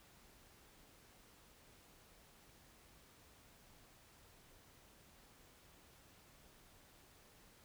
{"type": "silence", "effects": ["pink hiss -65 dBFS RMS until 7.64 s"]}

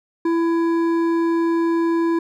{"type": "tone with hard clipping", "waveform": "sine", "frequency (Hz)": 333.6, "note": "E4", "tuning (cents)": 21, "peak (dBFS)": -18, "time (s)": [0.25, 2.19], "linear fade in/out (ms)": 5, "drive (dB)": 9, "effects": []}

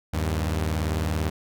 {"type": "tone pair together", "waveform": "sawtooth", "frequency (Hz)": [77.86, 98.1], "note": ["D#2", "G2"], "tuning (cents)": [2, 2], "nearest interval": "major third", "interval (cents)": 400, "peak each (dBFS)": [-21, -25], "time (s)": [0.13, 1.3], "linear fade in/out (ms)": 10, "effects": []}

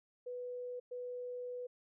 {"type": "tone bursts at uneven times", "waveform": "sine", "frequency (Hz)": 493.9, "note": "B4", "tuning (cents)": 0, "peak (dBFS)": -40, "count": 2, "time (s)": [[0.26, 0.8], [0.91, 1.67]], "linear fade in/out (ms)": 10, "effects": []}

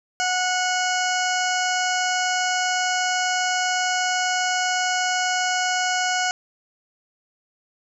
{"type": "harmonic tone", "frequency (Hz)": 733, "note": "F#5", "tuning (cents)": -16, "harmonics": [1, 2, 3, 4, 6, 7, 8, 9, 10], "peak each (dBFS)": [-24, -25, -31, -30, -35, -32, -35, -31, -36], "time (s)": [0.2, 6.31], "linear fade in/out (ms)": 0, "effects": []}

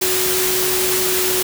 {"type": "tone in noise", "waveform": "sine", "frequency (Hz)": 370, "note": "F#4", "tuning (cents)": 0, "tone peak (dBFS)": -21, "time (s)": [0.01, 1.43], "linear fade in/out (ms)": 10, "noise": "white", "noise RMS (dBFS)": -19, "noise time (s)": [0.01, 1.43], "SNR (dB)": -5, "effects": []}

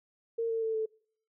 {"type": "tone with pitch steps", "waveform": "sine", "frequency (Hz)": [458.5, 451.9, 445.4, 439.1], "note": ["A#4", "A4", "A4", "A4"], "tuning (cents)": [-29, 46, 21, -4], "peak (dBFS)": -28, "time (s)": [0.38, 0.86], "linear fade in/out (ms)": 10, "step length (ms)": 120, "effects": ["noise-tail reverb RT60 0.6 s tail -26 dB re dry"]}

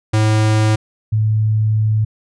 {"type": "tone pair in turn", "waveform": ["square", "sine"], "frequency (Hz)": [108.4, 108.4], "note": ["A2", "A2"], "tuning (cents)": [-25, -25], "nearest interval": "unison", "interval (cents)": 0, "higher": "neither", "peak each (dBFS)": -12, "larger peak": "neither", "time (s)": [[0.13, 0.76], [1.12, 2.05]], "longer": "second", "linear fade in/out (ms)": 10, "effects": ["resampled to 22050 Hz"]}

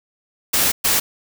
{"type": "noise bursts at uneven times", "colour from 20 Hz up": "white", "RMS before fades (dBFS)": -17, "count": 2, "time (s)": [[0.53, 0.72], [0.84, 1]], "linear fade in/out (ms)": 10, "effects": []}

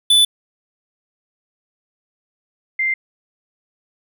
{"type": "tone pair in turn", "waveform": ["square", "sine"], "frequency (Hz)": [3487, 2091], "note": ["A7", "C7"], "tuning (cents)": [-16, -2], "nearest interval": "major sixth", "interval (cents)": 886, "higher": "first", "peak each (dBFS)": [-10, -16], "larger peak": "first", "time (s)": [[0.1, 0.25], [2.79, 2.94]], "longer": "neither", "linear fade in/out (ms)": 5, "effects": []}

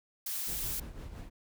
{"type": "noise", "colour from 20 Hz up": "blue", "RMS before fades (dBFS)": -36, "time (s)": [0.26, 0.8], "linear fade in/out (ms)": 5}
{"type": "noise with tremolo", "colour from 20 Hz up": "brown", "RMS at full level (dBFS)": -41, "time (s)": [0.46, 1.3], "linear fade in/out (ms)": 20, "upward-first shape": "sine", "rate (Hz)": 5.8, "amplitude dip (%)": 55}
{"effects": []}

